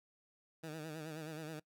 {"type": "tone with vibrato", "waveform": "15% pulse", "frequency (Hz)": 156.6, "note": "D#3", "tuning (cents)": 11, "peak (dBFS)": -37, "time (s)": [0.63, 1.6], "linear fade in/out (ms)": 10, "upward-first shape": "sine", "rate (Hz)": 9.4, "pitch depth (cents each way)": 71, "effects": ["noise-tail reverb RT60 0.1 s tail -22 dB re dry"]}